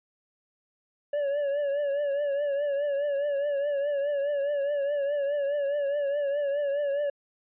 triangle tone with vibrato, 570 Hz, C#5, 48 cents sharp, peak -23 dBFS, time 1.13-7.1 s, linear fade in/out 5 ms, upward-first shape triangle, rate 4.8 Hz, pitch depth 68 cents each way, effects resampled to 8000 Hz

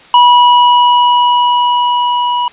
square tone with level ramp, 975 Hz, B5, 23 cents flat, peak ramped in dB -3 to -12 dBFS, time 0.14-2.48 s, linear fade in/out 2 ms, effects white hiss -39 dBFS RMS until 2.52 s + resampled to 8000 Hz

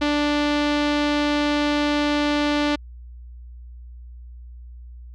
sawtooth tone with low-pass filter, 293.7 Hz, D4, in tune, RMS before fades -21 dBFS, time 0.01-2.76 s, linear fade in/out 10 ms, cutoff 3900 Hz, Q 1.5, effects added 60 Hz sine -37 dBFS peak until 5.14 s

